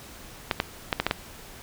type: clicks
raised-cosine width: 0.3 ms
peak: -6 dBFS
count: 6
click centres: 0.512 / 0.601 / 0.928 / 1 / 1.066 / 1.111 s
effects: pink hiss -45 dBFS RMS until 1.62 s